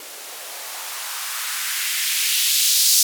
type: noise with band-pass filter sweep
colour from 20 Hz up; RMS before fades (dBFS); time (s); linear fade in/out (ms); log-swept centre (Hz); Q
violet; -22; 0-3.03; 2; 380 to 5000; 1.5
effects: none